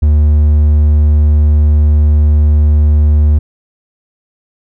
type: tone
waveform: triangle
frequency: 75 Hz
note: D2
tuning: 37 cents sharp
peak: -3 dBFS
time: 0.02-3.39 s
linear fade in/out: 10 ms
effects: none